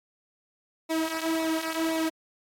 sawtooth tone with flanger, 322.8 Hz, E4, 36 cents flat, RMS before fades -28 dBFS, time 0.89-2.1 s, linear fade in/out 20 ms, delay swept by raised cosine 0.63 to 3.43 ms, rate 1.9 Hz, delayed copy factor -0.7, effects AAC 64 kbps

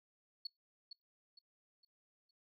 sine tone with echo, 4392 Hz, C#8, 17 cents flat, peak -38 dBFS, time 0.45-0.47 s, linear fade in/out 5 ms, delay 460 ms, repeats 4, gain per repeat -9 dB, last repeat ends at 2.31 s, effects noise-tail reverb RT60 0.2 s tail -26 dB re dry + tanh soft clip ceiling -34 dBFS

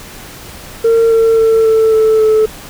sine tone with pitch steps, 456.7 / 452.2 / 447.8 / 443.4 / 439.1 / 434.8 Hz, A#4 / A4 / A4 / A4 / A4 / A4, -36 / +47 / +30 / +13 / -4 / -21 cents, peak -4 dBFS, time 0.84-2.46 s, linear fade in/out 10 ms, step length 270 ms, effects tanh soft clip ceiling -5 dBFS + pink hiss -32 dBFS RMS until 2.69 s

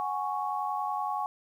sine chord, F# suspended second, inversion none, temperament equal, 740 / 830.6 / 1108.7 Hz, F#5 / G#5 / C#6, 0 / 0 / 0 cents, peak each -35 / -32 / -33 dBFS, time 0-1.26 s, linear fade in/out 0 ms, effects 10-bit

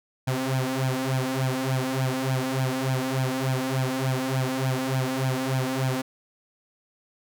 sawtooth tone with flanger, 131 Hz, C3, 2 cents sharp, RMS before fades -26 dBFS, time 0.27-6.02 s, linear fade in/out 10 ms, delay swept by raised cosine 1.2 to 4.1 ms, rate 3.4 Hz, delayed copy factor +0.85, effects none

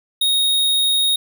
square tone, 3738 Hz, A#7, 4 cents sharp, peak -15 dBFS, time 0.21-1.16 s, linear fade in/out 5 ms, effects none

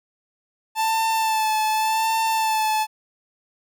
45% pulse tone with vibrato, 880 Hz, A5, in tune, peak -19 dBFS, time 0.75-2.87 s, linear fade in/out 50 ms, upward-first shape sine, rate 0.87 Hz, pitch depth 28 cents each way, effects none

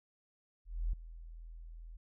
sine tone with ADSR envelope, 41.2 Hz, E1, in tune, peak -29 dBFS, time 0.65-1.97 s, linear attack 280 ms, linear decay 5 ms, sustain -17 dB, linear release 8 ms, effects none

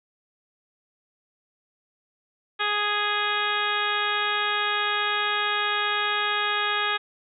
harmonic tone, 415.3 Hz, G#4, in tune, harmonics 1 / 2 / 3 / 4 / 5 / 6 / 7 / 8 / 9, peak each -35 / -32 / -28 / -28 / -34 / -32 / -37 / -31 / -34 dBFS, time 2.59-6.98 s, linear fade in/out 20 ms, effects none

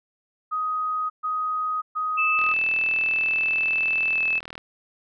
sine tone bursts, 1253 Hz, D#6, 12 cents sharp, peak -23 dBFS, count 3, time 0.51-2.54 s, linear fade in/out 20 ms, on 590 ms, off 130 ms
sine tone with pitch glide, 2633 to 2616 Hz, E7 to E7, -3 to -14 cents, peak -20 dBFS, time 2.17-4.4 s, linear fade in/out 20 ms, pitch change -11 cents, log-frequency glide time 4.12-4.2 s
click train, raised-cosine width 0.3 ms, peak -20 dBFS, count 89, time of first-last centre 2.39-4.579 s, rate 40.2 Hz
effects none

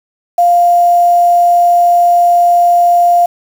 sine tone with quantisation, 698.5 Hz, F5, in tune, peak -5 dBFS, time 0.38-3.26 s, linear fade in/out 5 ms, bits 5, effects none

